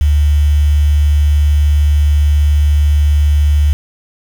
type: tone with quantisation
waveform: sine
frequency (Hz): 73.42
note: D2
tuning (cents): 0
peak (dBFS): -7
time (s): 0.01-3.73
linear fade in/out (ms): 0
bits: 5
effects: none